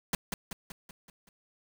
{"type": "noise with echo", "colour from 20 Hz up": "pink", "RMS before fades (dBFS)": -29, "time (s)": [0.13, 0.15], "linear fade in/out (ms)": 2, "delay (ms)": 190, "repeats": 6, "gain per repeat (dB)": -5, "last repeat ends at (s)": 1.29, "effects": []}